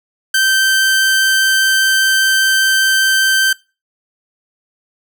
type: tone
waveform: sawtooth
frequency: 1555 Hz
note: G6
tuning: 14 cents flat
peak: -7 dBFS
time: 0.34-3.53 s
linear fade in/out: 5 ms
effects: noise-tail reverb RT60 0.3 s tail -23 dB re dry